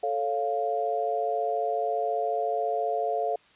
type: chord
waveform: sine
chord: A augmented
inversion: none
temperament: equal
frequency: 440 / 554.4 / 698.5 Hz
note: A4 / C#5 / E#5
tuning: 0 / 0 / 0 cents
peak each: -30 / -32 / -27 dBFS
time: 0.03-3.36 s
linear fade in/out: 5 ms
effects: white hiss -59 dBFS RMS until 3.55 s + resampled to 8000 Hz